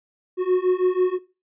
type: beating tone pair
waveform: triangle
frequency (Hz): 363 / 369.1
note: F#4 / F#4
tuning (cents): -33 / -4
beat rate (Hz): 6.1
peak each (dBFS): -19 / -17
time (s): 0.37-1.19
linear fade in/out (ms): 50
effects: noise-tail reverb RT60 0.3 s tail -19 dB re dry + resampled to 8000 Hz